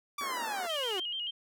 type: linear sweep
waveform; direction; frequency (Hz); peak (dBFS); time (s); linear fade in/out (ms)
sawtooth; down; 1175 to 349.2; -30; 0.18-1; 5
type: band-pass noise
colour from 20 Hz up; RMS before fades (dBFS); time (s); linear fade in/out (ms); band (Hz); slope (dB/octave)
white; -42; 0.21-0.67; 0; 210 to 1900; 96
type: tone with vibrato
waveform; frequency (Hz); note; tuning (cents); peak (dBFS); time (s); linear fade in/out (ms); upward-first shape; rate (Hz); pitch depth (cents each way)
sine; 3018; F#7; +34; -33; 0.69-1.31; 10; square; 6.9; 77
effects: none